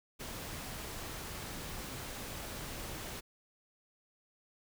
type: noise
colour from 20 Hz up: pink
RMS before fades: -43 dBFS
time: 0.19-3.21 s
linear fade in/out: 20 ms
effects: none